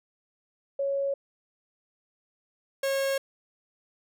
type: tone pair in turn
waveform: sine / 45% pulse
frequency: 554.4 / 544.9 Hz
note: C#5 / C#5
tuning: 0 / -30 cents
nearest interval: unison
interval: 30 cents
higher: first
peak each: -25 dBFS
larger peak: neither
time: 0.79-1.14 / 2.83-3.18 s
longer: neither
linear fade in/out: 5 ms
effects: none